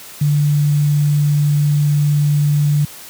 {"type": "tone with quantisation", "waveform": "sine", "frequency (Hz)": 146.83, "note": "D3", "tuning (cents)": 0, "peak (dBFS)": -11, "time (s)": [0.21, 2.85], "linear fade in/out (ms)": 5, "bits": 6, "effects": ["white hiss -36 dBFS RMS until 3.09 s", "high-pass 60 Hz 12 dB/octave"]}